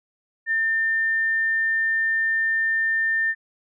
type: tone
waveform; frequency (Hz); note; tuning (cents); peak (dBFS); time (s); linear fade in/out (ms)
sine; 1800; A6; +39; -19; 0.46-3.35; 50
effects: none